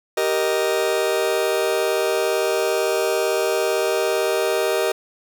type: chord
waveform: 40% pulse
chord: Eb major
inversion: first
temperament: just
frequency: 388.9 / 466.7 / 622.3 Hz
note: G4 / Bb4 / Eb5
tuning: -14 / +2 / 0 cents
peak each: -22 dBFS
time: 0.17-4.92 s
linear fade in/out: 5 ms
effects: none